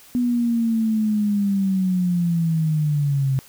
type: linear sweep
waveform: sine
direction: down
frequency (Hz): 247 to 131.5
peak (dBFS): -17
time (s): 0.15-3.39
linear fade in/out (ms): 0
effects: white hiss -48 dBFS RMS until 3.48 s